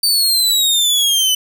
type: exponential sweep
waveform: sawtooth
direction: down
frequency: 4616 to 2991 Hz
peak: -9 dBFS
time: 0.03-1.35 s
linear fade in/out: 5 ms
effects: 8-bit